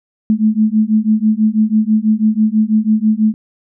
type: beating tone pair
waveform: sine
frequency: 213.4 / 219.5 Hz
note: G#3 / A3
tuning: +47 / -4 cents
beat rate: 6.1 Hz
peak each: -13 dBFS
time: 0.3-3.34 s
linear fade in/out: 0 ms
effects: none